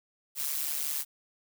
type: noise with amplitude modulation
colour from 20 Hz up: blue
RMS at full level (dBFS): -29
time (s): 0.35-1.05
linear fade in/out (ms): 50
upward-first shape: sine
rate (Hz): 145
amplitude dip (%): 75
effects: none